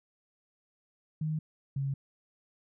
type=tone pair in turn; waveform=sine; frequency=155.56 / 137.35 Hz; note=D#3 / C#3; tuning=0 / -16 cents; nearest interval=major second; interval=216 cents; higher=first; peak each=-29 / -29 dBFS; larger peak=neither; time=1.21-1.39 / 1.76-1.94 s; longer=neither; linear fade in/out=5 ms; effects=none